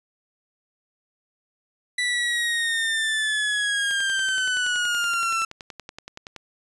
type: linear sweep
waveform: 30% pulse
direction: down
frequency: 1975.5 to 1329 Hz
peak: -19 dBFS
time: 1.98-5.45 s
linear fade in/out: 5 ms
type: click train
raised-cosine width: 0.2 ms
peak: -20 dBFS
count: 27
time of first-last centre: 3.91-6.363 s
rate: 10.6 Hz
effects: resampled to 24000 Hz